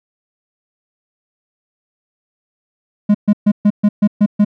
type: tone bursts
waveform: triangle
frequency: 207.1 Hz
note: G#3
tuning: 5 cents flat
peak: -5 dBFS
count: 8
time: 3.09-4.448 s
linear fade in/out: 10 ms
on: 56 ms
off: 130 ms
effects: none